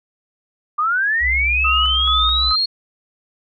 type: linear sweep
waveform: sine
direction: up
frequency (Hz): 1177 to 4341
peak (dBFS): -15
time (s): 0.78-2.66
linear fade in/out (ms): 10
type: tone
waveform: sine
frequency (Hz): 63.6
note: C2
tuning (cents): -48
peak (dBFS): -21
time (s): 1.2-2.54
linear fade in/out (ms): 50
type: tone with tremolo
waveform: sine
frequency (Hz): 1266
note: D#6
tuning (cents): +30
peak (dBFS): -17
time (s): 1.64-2.56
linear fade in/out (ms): 10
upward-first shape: square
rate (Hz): 2.3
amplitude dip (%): 55
effects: none